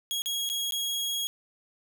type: tone with dropouts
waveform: sawtooth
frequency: 3305 Hz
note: G#7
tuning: 9 cents flat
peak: -25 dBFS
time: 0.11-1.27 s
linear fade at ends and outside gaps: 0 ms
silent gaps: 0.22-0.259 / 0.491-0.499 / 0.709-0.722 s
effects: none